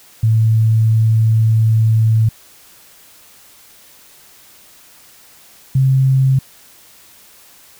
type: tone pair in turn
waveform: sine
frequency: 111.2 / 132.93 Hz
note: A2 / C3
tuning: +19 / +28 cents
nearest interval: minor third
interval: 309 cents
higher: second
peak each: -9 dBFS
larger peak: neither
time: 0.23-2.29 / 5.75-6.39 s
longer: first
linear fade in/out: 5 ms
effects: white hiss -45 dBFS RMS until 7.79 s